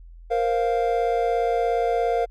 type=chord; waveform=triangle; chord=Bb suspended second; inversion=none; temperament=equal; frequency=466.2 / 523.3 / 698.5 Hz; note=Bb4 / C5 / F5; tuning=0 / 0 / 0 cents; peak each=-21 / -26 / -21 dBFS; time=0.3-2.26 s; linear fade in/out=20 ms; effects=added 42 Hz sine -41 dBFS peak until 2.3 s